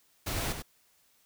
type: noise with echo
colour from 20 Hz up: pink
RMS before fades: -33 dBFS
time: 0.26-0.53 s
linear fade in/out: 10 ms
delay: 94 ms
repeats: 1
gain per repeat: -7 dB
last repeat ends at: 0.624 s
effects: white hiss -67 dBFS RMS until 1.25 s